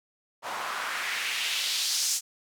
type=noise with band-pass filter sweep; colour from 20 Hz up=white; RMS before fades=-30 dBFS; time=0.42-2.21 s; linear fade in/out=50 ms; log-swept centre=830 to 6700 Hz; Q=1.8; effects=none